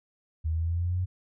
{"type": "exponential sweep", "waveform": "sine", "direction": "up", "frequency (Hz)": [78.5, 92.5], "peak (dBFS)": -25, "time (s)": [0.44, 1.06], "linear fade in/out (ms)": 20, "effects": []}